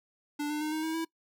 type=tone with pitch steps; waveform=square; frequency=293.7 / 300 / 306.5 / 313.1 / 319.9 / 326.8 Hz; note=D4 / D4 / D#4 / D#4 / D#4 / E4; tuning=0 / +37 / -26 / +11 / +48 / -15 cents; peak=-31 dBFS; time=0.39-1.05 s; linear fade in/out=10 ms; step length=110 ms; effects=noise-tail reverb RT60 0.1 s tail -22 dB re dry